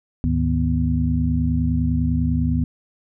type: tone cluster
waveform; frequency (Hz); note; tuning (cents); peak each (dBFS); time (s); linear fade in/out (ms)
sine; 75 / 104.8 / 154.9 / 245.5; D2 / G#2 / D#3 / B3; +37 / +16 / -7 / -10; -21 / -26 / -23 / -22; 0.24-2.64; 0
effects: none